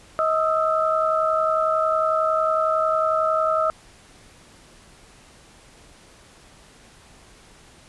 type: tone cluster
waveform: sine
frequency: 634 / 1254 / 1325 Hz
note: D#5 / D#6 / E6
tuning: +32 / +13 / +9 cents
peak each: -21 / -24 / -23 dBFS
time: 0.19-3.7 s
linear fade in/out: 0 ms
effects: pink hiss -50 dBFS RMS until 7.88 s + resampled to 24000 Hz